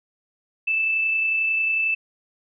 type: tone with amplitude modulation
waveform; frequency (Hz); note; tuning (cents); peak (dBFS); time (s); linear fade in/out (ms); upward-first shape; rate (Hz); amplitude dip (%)
sine; 2637; E7; 0; -18; 0.67-1.95; 10; sine; 31.1; 25
effects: none